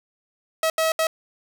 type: tone bursts at uneven times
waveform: sawtooth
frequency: 643 Hz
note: E5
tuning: 43 cents flat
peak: -15 dBFS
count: 3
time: 0.63-0.7 / 0.78-0.92 / 0.99-1.07 s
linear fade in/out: 2 ms
effects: none